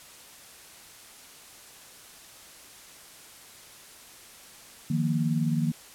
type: chord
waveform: sine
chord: Eb suspended second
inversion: none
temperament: equal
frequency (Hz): 155.56 / 174.61 / 233.1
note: Eb3 / F3 / Bb3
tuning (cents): 0 / 0 / 0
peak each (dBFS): -26 / -30 / -28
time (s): 4.9-5.72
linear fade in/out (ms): 5
effects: white hiss -49 dBFS RMS until 5.94 s + low-pass 12000 Hz 12 dB/octave